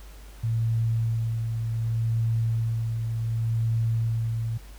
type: tone with tremolo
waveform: sine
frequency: 113.7 Hz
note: A#2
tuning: 43 cents flat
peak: -21 dBFS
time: 0.43-4.58 s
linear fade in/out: 10 ms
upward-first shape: sine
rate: 0.67 Hz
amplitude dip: 40%
effects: added 50 Hz sine -42 dBFS peak until 4.78 s + pink hiss -52 dBFS RMS until 4.78 s